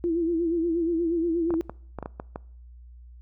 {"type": "tone with vibrato", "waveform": "sine", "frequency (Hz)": 335.2, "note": "E4", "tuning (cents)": 29, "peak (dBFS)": -22, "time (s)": [0.04, 1.61], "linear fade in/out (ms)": 0, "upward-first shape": "sine", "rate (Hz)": 8.4, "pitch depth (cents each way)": 69}
{"type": "clicks", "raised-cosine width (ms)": 1, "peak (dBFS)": -19, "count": 8, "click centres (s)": [1.506, 1.54, 1.696, 1.987, 2.027, 2.059, 2.199, 2.359]}
{"effects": ["noise-tail reverb RT60 0.6 s tail -24 dB re dry", "added 60 Hz sine -44 dBFS peak until 3.21 s"]}